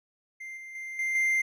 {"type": "tone with level steps", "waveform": "triangle", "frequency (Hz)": 2093, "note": "C7", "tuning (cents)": 0, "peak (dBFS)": [-36, -39, -34, -25, -21], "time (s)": [0.4, 1.42], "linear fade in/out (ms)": 10, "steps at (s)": [0.57, 0.75, 0.99, 1.15], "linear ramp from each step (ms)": 2, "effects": []}